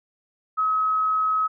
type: tone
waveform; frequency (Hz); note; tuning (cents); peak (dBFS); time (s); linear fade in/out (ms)
sine; 1278; D#6; +46; -19; 0.57-1.48; 20
effects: none